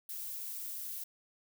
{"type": "noise with amplitude modulation", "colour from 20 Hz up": "violet", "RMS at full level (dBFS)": -40, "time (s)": [0.09, 1.04], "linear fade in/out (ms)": 5, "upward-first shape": "sine", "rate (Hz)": 271, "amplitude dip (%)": 30, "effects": []}